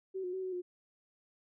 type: tone with pitch steps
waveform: sine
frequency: 380.3 / 361.4 / 377.1 / 372.4 / 358.3 Hz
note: F#4 / F#4 / F#4 / F#4 / F4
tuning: +48 / -41 / +33 / +11 / +44 cents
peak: -35 dBFS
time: 0.14-0.62 s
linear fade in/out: 20 ms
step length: 96 ms
effects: none